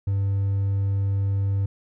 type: tone with hard clipping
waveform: triangle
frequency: 98.7 Hz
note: G2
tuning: 12 cents sharp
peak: -21 dBFS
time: 0.07-1.66 s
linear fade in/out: 5 ms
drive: 5 dB
effects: none